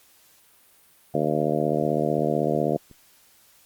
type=harmonic tone; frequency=75.9 Hz; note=D#2; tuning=42 cents flat; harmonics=2 / 3 / 4 / 5 / 6 / 7 / 8 / 9; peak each=-29 / -29 / -29 / -29 / -29 / -29 / -29 / -29 dBFS; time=1.14-2.77 s; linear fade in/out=5 ms
type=click train; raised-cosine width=3 ms; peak=-34 dBFS; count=4; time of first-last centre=1.83-2.913 s; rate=2.77 Hz
effects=white hiss -57 dBFS RMS until 3.65 s + Opus 48 kbps